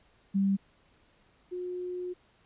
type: tone pair in turn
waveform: sine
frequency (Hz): 196 / 360.1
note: G3 / F#4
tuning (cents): 0 / -47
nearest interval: major seventh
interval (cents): 1053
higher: second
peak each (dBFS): -23 / -33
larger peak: first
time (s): 0.34-0.57 / 1.51-2.14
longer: second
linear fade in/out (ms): 20
effects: pink hiss -65 dBFS RMS until 2.45 s + resampled to 8000 Hz